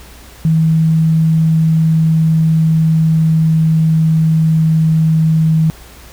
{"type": "tone with pitch glide", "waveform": "sine", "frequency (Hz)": [160.4, 159.2], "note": ["E3", "D#3"], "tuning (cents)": [-47, 40], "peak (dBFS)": -8, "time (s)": [0.45, 5.7], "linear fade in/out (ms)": 0, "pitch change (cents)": -13, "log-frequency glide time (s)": [1.44, 5.44], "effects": ["added 60 Hz sine -38 dBFS peak until 6.12 s", "pink hiss -39 dBFS RMS until 6.12 s"]}